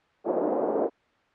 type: band-pass noise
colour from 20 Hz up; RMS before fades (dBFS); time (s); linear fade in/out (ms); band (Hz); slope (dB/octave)
white; -26; 0.24-0.9; 50; 280 to 640; 24
effects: white hiss -63 dBFS RMS until 1.34 s + low-pass 2000 Hz 12 dB/octave